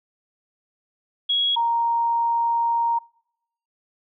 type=tone pair in turn; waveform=sine; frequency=3322 / 932.2 Hz; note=G#7 / A#5; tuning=0 / 0 cents; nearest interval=octave + minor seventh; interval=2200 cents; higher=first; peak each=-18 dBFS; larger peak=neither; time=1.29-1.56 / 1.56-2.99 s; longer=second; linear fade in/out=10 ms; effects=noise-tail reverb RT60 0.8 s tail -26 dB re dry